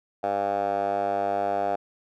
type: tone with band-pass filter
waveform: 10% pulse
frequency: 99.9 Hz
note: G2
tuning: 33 cents sharp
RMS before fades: -26 dBFS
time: 0.23-1.76 s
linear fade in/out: 10 ms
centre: 740 Hz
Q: 5.5
effects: none